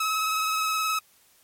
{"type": "tone with vibrato", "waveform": "sawtooth", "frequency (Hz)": 1285, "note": "E6", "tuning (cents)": -45, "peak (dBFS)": -20, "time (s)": [0, 0.99], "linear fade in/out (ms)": 5, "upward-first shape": "triangle", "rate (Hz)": 19, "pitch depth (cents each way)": 25, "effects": ["white hiss -60 dBFS RMS until 1.43 s", "MP3 64 kbps"]}